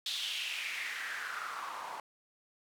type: noise with band-pass filter sweep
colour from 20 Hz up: white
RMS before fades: -39 dBFS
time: 0.06-2 s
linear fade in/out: 2 ms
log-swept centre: 3700 to 860 Hz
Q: 4.1
effects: none